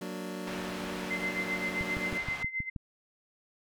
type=chord; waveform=25% pulse; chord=Gb augmented; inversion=none; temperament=equal with one note detuned; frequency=185 / 232 / 293.7 Hz; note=Gb3 / Bb3 / D4; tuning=0 / -8 / 0 cents; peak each=-35 / -39 / -38 dBFS; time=0.01-2.18 s; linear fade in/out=5 ms
type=low-pass noise; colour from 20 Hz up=white; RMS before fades=-42 dBFS; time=0.47-2.43 s; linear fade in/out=2 ms; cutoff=2300 Hz; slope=12 dB/octave
type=tone with tremolo; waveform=sine; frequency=2069 Hz; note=C7; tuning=20 cents flat; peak=-29 dBFS; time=1.1-2.7 s; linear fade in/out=10 ms; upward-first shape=sine; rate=7.6 Hz; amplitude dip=80%
type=click train; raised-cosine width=5 ms; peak=-25 dBFS; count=7; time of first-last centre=1.81-2.762 s; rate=6.3 Hz
effects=none